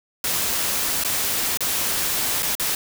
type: noise with dropouts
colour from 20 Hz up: white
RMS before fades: -23 dBFS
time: 0.24-2.75 s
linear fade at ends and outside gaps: 2 ms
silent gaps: 1.038-1.047 / 1.573-1.606 / 2.424-2.429 / 2.552-2.597 s
effects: none